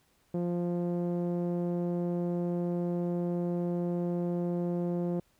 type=tone with low-pass filter; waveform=sawtooth; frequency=174.61 Hz; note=F3; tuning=in tune; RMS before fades=-31 dBFS; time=0.34-5.2 s; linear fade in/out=5 ms; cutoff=490 Hz; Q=1.4; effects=pink hiss -69 dBFS RMS until 5.39 s